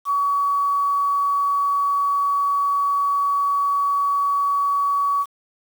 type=tone with quantisation; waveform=sine; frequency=1132 Hz; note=C#6; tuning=36 cents sharp; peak=-17 dBFS; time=0.05-5.26 s; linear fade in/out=50 ms; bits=7; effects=none